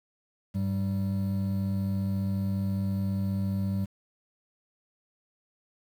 triangle tone pair together, 99.4 / 194.04 Hz, G2 / G3, +25 / -17 cents, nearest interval octave, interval 1158 cents, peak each -27 dBFS, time 0.54-3.86 s, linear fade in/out 20 ms, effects 9-bit

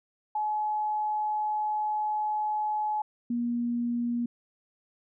sine tone pair in turn, 850 / 238.5 Hz, G#5 / A#3, +40 / +40 cents, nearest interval octave + minor seventh, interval 2200 cents, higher first, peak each -26 dBFS, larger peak neither, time 0.35-3.02 / 3.3-4.26 s, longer first, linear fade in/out 5 ms, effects none

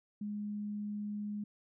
sine tone, 207.7 Hz, G#3, in tune, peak -36 dBFS, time 0.21-1.44 s, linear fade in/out 5 ms, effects none

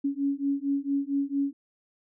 sine beating tone pair, 277.2 / 281.6 Hz, C#4 / C#4, 0 / +27 cents, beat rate 4.4 Hz, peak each -28 dBFS, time 0.04-1.53 s, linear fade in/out 10 ms, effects none

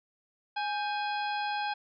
harmonic tone with a mistuned harmonic, 831 Hz, G#5, 1 cent sharp, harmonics 1 / 2 / 3 / 4 / 5 / 6, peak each -31 / -37 / -41 / -43 / -45 / -47 dBFS, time 0.56-1.74 s, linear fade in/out 10 ms, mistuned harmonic 2, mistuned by -96 cents, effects none

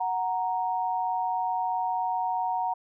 sine tone pair together, 740 / 932.3 Hz, F#5 / A#5, 0 / 0 cents, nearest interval major third, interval 400 cents, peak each -28 dBFS, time 0-2.74 s, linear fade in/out 10 ms, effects none

